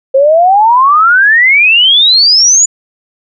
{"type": "exponential sweep", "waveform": "sine", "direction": "up", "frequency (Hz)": [523.3, 7040], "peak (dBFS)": -3, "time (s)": [0.14, 2.66], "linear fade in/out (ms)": 10, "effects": []}